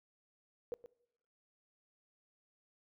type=tone with echo; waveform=sine; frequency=481.2 Hz; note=B4; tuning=45 cents flat; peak=-36 dBFS; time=0.72-0.74 s; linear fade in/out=0 ms; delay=120 ms; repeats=1; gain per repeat=-12 dB; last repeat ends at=0.86 s; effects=noise-tail reverb RT60 0.9 s tail -24 dB re dry